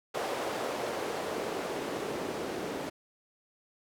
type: noise with band-pass filter sweep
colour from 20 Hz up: white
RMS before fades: -35 dBFS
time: 0.14-2.9 s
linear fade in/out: 10 ms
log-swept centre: 540 to 320 Hz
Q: 1.5
effects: none